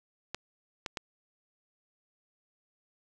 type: clicks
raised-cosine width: 0.2 ms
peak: -17 dBFS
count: 3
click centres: 0.346 / 0.862 / 0.972 s
effects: none